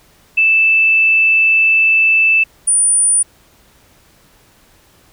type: tone pair in turn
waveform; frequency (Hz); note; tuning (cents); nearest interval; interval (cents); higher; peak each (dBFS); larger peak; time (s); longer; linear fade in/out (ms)
sine; 2639 / 9404; E7 / D9; +1 / +1; octave + minor seventh; 2200; second; -8 / -9; first; 0.37-2.44 / 2.67-3.23; first; 10
effects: pink hiss -50 dBFS RMS until 5.12 s